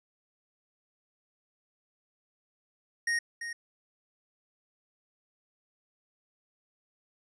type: tone with echo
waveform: square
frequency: 1864.7 Hz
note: A#6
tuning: in tune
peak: -27 dBFS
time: 3.07-3.19 s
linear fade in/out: 5 ms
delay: 340 ms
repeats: 1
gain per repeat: -9 dB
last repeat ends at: 3.53 s
effects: resampled to 22050 Hz